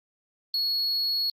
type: tone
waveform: sine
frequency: 4346 Hz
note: C#8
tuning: 35 cents flat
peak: -21 dBFS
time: 0.54-1.3 s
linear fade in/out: 2 ms
effects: tanh soft clip ceiling -23 dBFS + Opus 48 kbps